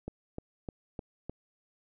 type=click train; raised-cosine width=2 ms; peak=-24 dBFS; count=5; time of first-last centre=0.08-1.296 s; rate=3.29 Hz; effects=none